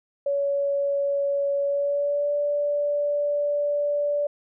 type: tone with pitch glide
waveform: sine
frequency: 563 to 581.5 Hz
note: C#5 to D5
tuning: +27 to -17 cents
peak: -21 dBFS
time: 0.26-4.27 s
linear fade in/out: 5 ms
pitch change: +56 cents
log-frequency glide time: 1.62-2.33 s
effects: none